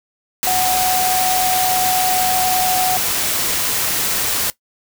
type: tone in noise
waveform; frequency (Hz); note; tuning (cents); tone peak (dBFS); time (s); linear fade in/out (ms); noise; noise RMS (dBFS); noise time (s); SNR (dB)
sine; 740; F#5; 0; -16; 0.47-2.97; 0; white; -19; 0.43-4.5; 0
effects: noise-tail reverb RT60 0.1 s tail -17 dB re dry